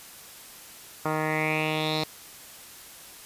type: tone with low-pass filter sweep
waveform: 10% pulse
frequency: 155.56 Hz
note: D#3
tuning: in tune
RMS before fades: -27 dBFS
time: 1.05-2.04 s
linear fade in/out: 5 ms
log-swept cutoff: 1400 to 4400 Hz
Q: 5.2
effects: white hiss -46 dBFS RMS until 3.25 s + resampled to 32000 Hz